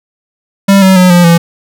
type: tone with pitch steps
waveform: square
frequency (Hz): 196.9 / 189.53 / 182.45 / 175.62 / 169.05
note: G3 / F#3 / F#3 / F3 / E3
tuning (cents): +8 / +42 / -24 / +10 / +44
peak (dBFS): -3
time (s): 0.68-1.38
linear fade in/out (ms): 10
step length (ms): 140
effects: none